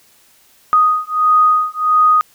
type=beating tone pair; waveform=sine; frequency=1244 / 1245.5 Hz; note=D#6 / D#6; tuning=-1 / +1 cents; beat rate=1.5 Hz; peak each=-13 dBFS; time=0.73-2.21 s; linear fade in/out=0 ms; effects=white hiss -51 dBFS RMS until 2.34 s